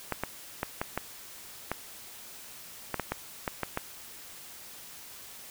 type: clicks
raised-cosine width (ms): 0.5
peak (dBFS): -14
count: 12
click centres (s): 0.123 / 0.236 / 0.631 / 0.815 / 0.976 / 1.716 / 2.943 / 2.997 / 3.12 / 3.478 / 3.633 / 3.774
effects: white hiss -47 dBFS RMS until 5.5 s